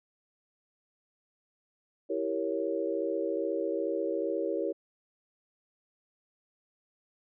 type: chord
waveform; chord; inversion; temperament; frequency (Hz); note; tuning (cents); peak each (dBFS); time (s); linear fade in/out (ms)
sine; E diminished seventh; none; equal; 329.6 / 392 / 466.2 / 554.4; E4 / G4 / Bb4 / Db5; 0 / 0 / 0 / 0; -34; 2.09-4.73; 20
effects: none